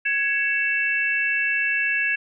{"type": "tone cluster", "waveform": "sine", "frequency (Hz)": [1666, 2230, 2667], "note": ["G#6", "C#7", "E7"], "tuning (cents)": [5, 10, 20], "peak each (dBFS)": [-23, -28, -23], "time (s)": [0.05, 2.16], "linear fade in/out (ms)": 10, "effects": []}